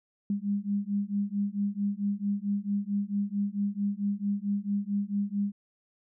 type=beating tone pair; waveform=sine; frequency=200 / 204.5 Hz; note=G3 / G#3; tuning=+35 / -26 cents; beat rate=4.5 Hz; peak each=-30 dBFS; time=0.3-5.52 s; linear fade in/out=2 ms; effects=none